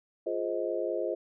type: chord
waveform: sine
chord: F minor seventh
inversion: none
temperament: just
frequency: 349.2 / 419.1 / 523.8 / 628.6 Hz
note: F4 / Ab4 / C5 / Eb5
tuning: 0 / +16 / +2 / +18 cents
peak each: -34 / -35 / -34 / -34 dBFS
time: 0.26-1.15 s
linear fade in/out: 10 ms
effects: none